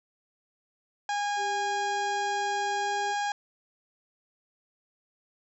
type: harmonic tone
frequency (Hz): 819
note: G#5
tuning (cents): -24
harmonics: 1 / 2 / 3 / 4 / 5 / 6 / 7 / 8 / 9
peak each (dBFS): -28 / -34 / -43 / -42 / -46 / -46 / -46 / -49 / -49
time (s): 1.09-3.32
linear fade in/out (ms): 2
type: tone with pitch glide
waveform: sine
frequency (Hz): 398 to 401.5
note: G4 to G4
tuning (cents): +26 to +41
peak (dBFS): -36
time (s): 1.36-3.15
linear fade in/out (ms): 50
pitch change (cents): +15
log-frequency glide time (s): 2.82-2.89
effects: none